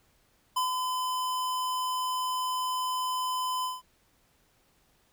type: tone with ADSR envelope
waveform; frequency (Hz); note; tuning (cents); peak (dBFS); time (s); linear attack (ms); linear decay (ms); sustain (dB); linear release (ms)
square; 1015; B5; +47; -25; 0.56-3.82; 10; 130; -4; 180
effects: pink hiss -67 dBFS RMS until 5.12 s